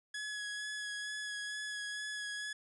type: tone with vibrato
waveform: sawtooth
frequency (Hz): 1684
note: G#6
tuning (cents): +24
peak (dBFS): -35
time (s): 0.14-2.53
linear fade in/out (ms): 5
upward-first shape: sine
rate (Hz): 2.2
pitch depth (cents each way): 16
effects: resampled to 24000 Hz + 12-bit